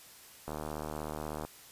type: click train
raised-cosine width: 1 ms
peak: -24 dBFS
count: 75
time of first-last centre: 0.48-1.45 s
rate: 76.3 Hz
effects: white hiss -54 dBFS RMS until 1.71 s + resampled to 32000 Hz